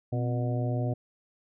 harmonic tone with a mistuned harmonic, 121.6 Hz, B2, 26 cents flat, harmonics 1 / 2 / 3 / 4 / 5 / 6, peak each -27 / -35 / -39 / -40 / -37 / -41 dBFS, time 0.12-0.94 s, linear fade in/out 10 ms, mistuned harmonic 2, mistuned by +96 cents, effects none

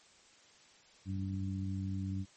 harmonic tone, 96.1 Hz, G2, 34 cents flat, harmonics 1 / 2 / 3, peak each -36 / -39 / -44 dBFS, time 1.05-2.26 s, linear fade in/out 50 ms, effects white hiss -62 dBFS RMS until 2.36 s + MP3 32 kbps

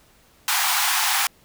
pink high-pass noise, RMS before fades -21 dBFS, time 0.48-1.27 s, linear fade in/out 2 ms, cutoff 740 Hz, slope 96 dB/octave, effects pink hiss -56 dBFS RMS until 1.44 s

